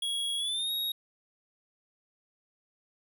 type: tone with pitch glide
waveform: square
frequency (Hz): 3322 to 3772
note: G#7 to A#7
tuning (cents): 0 to +20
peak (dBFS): -30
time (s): 0.02-0.92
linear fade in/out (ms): 5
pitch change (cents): +220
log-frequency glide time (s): 0.37-0.71
effects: none